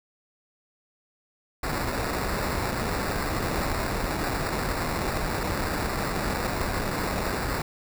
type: noise with sample-and-hold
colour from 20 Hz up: pink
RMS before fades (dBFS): -28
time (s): 1.63-7.62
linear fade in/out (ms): 5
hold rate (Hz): 3150
effects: none